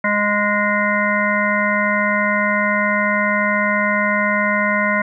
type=harmonic tone; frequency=207.1 Hz; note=G#3; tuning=5 cents flat; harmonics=1 / 3 / 5 / 7 / 9 / 10; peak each=-22 / -22 / -22 / -22 / -22 / -22 dBFS; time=0.04-5.02 s; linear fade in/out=5 ms; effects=none